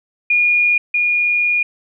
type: tone pair in turn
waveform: sine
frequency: 2434 / 2434 Hz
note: D#7 / D#7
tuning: -39 / -39 cents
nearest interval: unison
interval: 0 cents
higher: neither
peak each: -11 / -13 dBFS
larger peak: first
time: 0.3-0.78 / 0.94-1.63 s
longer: second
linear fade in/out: 5 ms
effects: none